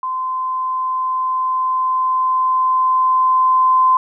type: tone with level ramp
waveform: sine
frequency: 1032 Hz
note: C6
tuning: 24 cents flat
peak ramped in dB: -19 to -9 dBFS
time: 0.03-3.97 s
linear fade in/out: 2 ms
effects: none